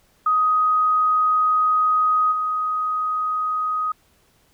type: tone with level steps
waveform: sine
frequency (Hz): 1253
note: D#6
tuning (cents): +12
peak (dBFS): -15 / -20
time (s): 0.26-3.92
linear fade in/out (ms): 5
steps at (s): 2.31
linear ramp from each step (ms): 20
effects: pink hiss -60 dBFS RMS until 4.53 s